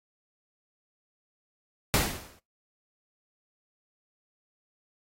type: noise with exponential decay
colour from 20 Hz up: pink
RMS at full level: -21 dBFS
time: 1.94-2.39 s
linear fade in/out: 0 ms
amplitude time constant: 96 ms
effects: noise-tail reverb RT60 0.2 s tail -21 dB re dry + AAC 48 kbps